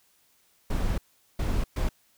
brown noise bursts at uneven times, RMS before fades -26 dBFS, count 3, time 0.7-0.98 / 1.39-1.64 / 1.76-1.89 s, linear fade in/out 5 ms, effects white hiss -65 dBFS RMS until 2.17 s

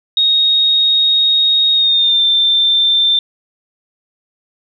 sine tone with pitch glide, 3743 to 3570 Hz, A#7 to A7, +6 to +24 cents, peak -9 dBFS, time 0.17-3.19 s, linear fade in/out 2 ms, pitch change -82 cents, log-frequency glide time 1.73-2.23 s, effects none

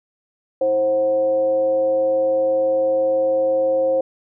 sine tone with frequency modulation, 531 Hz, C5, 25 cents sharp, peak -15 dBFS, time 0.61-4.01 s, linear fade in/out 5 ms, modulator 208 Hz, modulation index 0.37, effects none

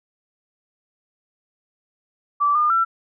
sine tone with pitch steps, 1161 / 1211 / 1350 Hz, D6 / D#6 / E6, -20 / -47 / +41 cents, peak -15 dBFS, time 2.4-2.85 s, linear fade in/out 20 ms, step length 150 ms, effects none

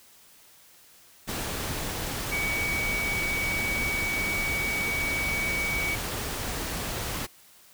sine tone in noise, 2260 Hz, C#7, 33 cents sharp, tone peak -27 dBFS, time 2.31-5.96 s, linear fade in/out 20 ms, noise pink, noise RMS -32 dBFS, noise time 1.27-7.27 s, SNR +2 dB, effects white hiss -55 dBFS RMS until 7.73 s

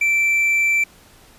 triangle tone, 2337 Hz, D7, 9 cents flat, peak -13 dBFS, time 0.01-0.84 s, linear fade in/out 5 ms, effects pink hiss -49 dBFS RMS until 1.38 s + resampled to 32000 Hz

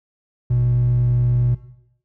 triangle tone pair together, 53.78 / 122.2 Hz, A1 / B2, -39 / -18 cents, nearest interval octave + major second, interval 1421 cents, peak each -23 / -12 dBFS, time 0.5-1.55 s, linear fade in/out 10 ms, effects noise-tail reverb RT60 0.8 s tail -18 dB re dry + tanh soft clip ceiling -10 dBFS

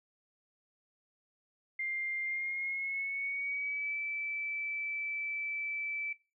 sine tone with pitch glide, 2100 to 2317 Hz, C7 to D7, +6 to -24 cents, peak -33 dBFS, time 1.79-6.13 s, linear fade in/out 5 ms, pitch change +170 cents, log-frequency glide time 2.22-3.98 s, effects noise-tail reverb RT60 0.3 s tail -21 dB re dry

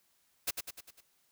white noise with echo, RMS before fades -32 dBFS, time 0.47-0.51 s, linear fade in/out 10 ms, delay 100 ms, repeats 5, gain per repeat -5 dB, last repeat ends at 1.01 s, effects white hiss -72 dBFS RMS until 1.31 s

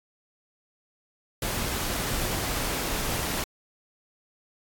pink noise, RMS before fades -29 dBFS, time 1.42-3.44 s, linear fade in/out 2 ms, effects AAC 64 kbps

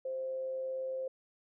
sine tone with amplitude modulation, 523.3 Hz, C5, in tune, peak -33 dBFS, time 0.05-1.08 s, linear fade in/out 5 ms, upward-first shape sine, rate 138 Hz, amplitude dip 25%, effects none

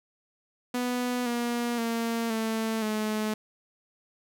sawtooth tone with pitch steps, 246.9 / 238.5 / 230.4 / 222.5 / 214.9 Hz, B3 / A#3 / A#3 / A3 / A3, 0 / +40 / -20 / +20 / -41 cents, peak -23 dBFS, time 0.74-3.34 s, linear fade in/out 5 ms, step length 520 ms, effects none

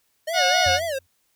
square tone with vibrato, 600 Hz, D5, 37 cents sharp, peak -25 dBFS, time 0.27-0.99 s, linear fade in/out 10 ms, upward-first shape sine, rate 3.9 Hz, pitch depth 210 cents each way
harmonic tone, 726 Hz, F#5, 33 cents flat, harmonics 1 / 2 / 3 / 4 / 5 / 6 / 7 / 8, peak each -21 / -24 / -26 / -27 / -28 / -29 / -29 / -30 dBFS, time 0.33-0.8 s, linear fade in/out 50 ms
triangle tone with exponential decay, 87.31 Hz, F2, in tune, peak -23 dBFS, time 0.66-1.07 s, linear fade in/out 5 ms, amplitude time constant 89 ms
effects white hiss -68 dBFS RMS until 1.35 s

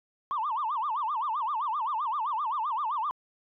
sine tone with vibrato, 1026 Hz, C6, 34 cents flat, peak -26 dBFS, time 0.31-3.11 s, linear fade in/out 0 ms, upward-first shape sine, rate 7.7 Hz, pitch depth 300 cents each way, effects tanh soft clip ceiling -23 dBFS

